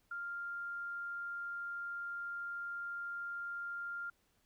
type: tone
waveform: sine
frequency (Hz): 1396.9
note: F6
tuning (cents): 0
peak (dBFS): -39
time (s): 0.11-4.1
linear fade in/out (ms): 5
effects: pink hiss -75 dBFS RMS until 4.45 s